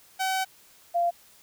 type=tone pair in turn; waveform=sawtooth / sine; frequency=760 / 691 Hz; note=F#5 / F5; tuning=+46 / -19 cents; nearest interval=major second; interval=165 cents; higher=first; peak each=-21 dBFS; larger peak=neither; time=0.19-0.45 / 0.94-1.11 s; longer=first; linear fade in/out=20 ms; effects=white hiss -56 dBFS RMS until 1.42 s